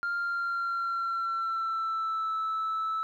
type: tone with pitch glide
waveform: sine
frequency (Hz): 1396.9 to 1310.9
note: F6 to E6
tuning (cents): 0 to -10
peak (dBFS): -26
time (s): 0.03-3.03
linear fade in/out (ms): 0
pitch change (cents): -110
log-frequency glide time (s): 0.16-2.35
effects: tanh soft clip ceiling -26 dBFS + 11-bit